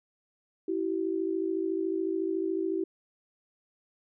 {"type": "tone pair together", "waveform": "sine", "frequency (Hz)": [328.2, 382.1], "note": ["E4", "G4"], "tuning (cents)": [-8, -44], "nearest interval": "minor third", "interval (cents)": 264, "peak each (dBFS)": [-30, -30], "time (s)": [0.68, 2.84], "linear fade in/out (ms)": 5, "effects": []}